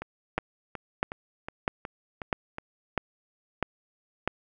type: two click trains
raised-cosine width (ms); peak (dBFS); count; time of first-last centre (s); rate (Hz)
0.5; -10 / -20; 7 / 8; 0.38-4.276 / 0.02-2.584; 1.54 / 2.73
effects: none